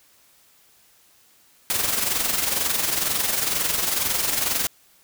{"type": "noise with amplitude modulation", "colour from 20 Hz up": "white", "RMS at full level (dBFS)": -21, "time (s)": [1.7, 4.67], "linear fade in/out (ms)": 0, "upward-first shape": "sine", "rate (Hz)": 22.1, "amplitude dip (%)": 55, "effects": ["white hiss -57 dBFS RMS until 5.03 s"]}